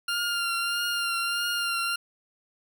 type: tone with vibrato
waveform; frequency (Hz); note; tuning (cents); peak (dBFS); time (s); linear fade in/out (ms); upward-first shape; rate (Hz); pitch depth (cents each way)
20% pulse; 1396.9; F6; 0; -21; 0.08-1.96; 5; triangle; 1.6; 31
effects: none